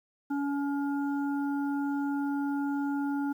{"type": "harmonic tone", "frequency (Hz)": 282.7, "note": "C#4", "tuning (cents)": 34, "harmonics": [1, 3, 5], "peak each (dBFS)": [-28, -38, -42], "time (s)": [0.3, 3.33], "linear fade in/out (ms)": 10, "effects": ["10-bit"]}